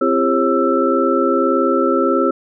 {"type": "tone cluster", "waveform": "sine", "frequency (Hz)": [262.6, 341.5, 403.1, 541, 1326], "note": ["C4", "F4", "G4", "C#5", "E6"], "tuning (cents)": [6, -39, 48, -42, 10], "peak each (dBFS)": -19, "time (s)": [0.01, 2.31], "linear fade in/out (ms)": 5, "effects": []}